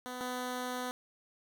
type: tone pair in turn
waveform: 10% pulse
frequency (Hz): 250.3 / 250.3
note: B3 / B3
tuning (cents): +23 / +23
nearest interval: unison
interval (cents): 0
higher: neither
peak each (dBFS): -31 / -27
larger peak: second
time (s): 0.06-0.21 / 0.21-0.91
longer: second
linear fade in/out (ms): 0
effects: none